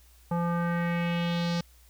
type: tone with low-pass filter sweep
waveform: square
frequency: 171.5 Hz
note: F3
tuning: 31 cents flat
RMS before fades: -28 dBFS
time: 0.31-1.61 s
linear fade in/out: 5 ms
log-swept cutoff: 970 to 5100 Hz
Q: 2.6
effects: added 60 Hz sine -55 dBFS peak until 1.89 s + white hiss -61 dBFS RMS until 1.89 s